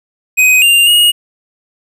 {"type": "tone with pitch steps", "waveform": "square", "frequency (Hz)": [2511, 2790, 2874], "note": ["D#7", "F7", "F7"], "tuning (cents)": [15, -2, 49], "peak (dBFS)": -6, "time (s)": [0.37, 1.12], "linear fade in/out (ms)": 20, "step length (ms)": 250, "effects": ["8-bit"]}